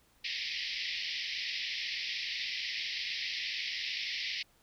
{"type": "band-pass noise", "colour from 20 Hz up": "pink", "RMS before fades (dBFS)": -37, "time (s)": [0.24, 4.43], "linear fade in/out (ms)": 10, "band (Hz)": [1900, 5400], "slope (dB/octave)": 96, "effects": ["pink hiss -67 dBFS RMS until 4.62 s"]}